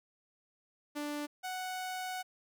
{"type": "tone pair in turn", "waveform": "sawtooth", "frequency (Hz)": [294, 740.8], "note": ["D4", "F#5"], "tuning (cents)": [2, 2], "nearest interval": "octave + major third", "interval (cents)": 1600, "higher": "second", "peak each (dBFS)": [-32, -33], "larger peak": "first", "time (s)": [[0.95, 1.27], [1.43, 2.23]], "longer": "second", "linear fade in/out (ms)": 20, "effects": []}